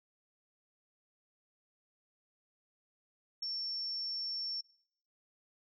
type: tone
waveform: sine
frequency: 5440 Hz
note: F8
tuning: 46 cents flat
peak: -35 dBFS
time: 3.42-4.61 s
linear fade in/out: 5 ms
effects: noise-tail reverb RT60 0.6 s tail -21 dB re dry